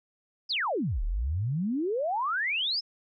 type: exponential two-way sweep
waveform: sine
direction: down then up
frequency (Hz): 5340 to 34.94 to 5340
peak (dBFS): -26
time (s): 0.49-2.81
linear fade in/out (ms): 20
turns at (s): 1.03
effects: none